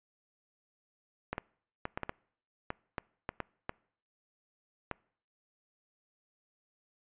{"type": "clicks", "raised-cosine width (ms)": 0.5, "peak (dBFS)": -19, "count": 12, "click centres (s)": [1.33, 1.381, 1.854, 1.975, 2.033, 2.094, 2.704, 2.982, 3.291, 3.403, 3.694, 4.913], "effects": ["noise-tail reverb RT60 0.6 s tail -25 dB re dry", "resampled to 8000 Hz"]}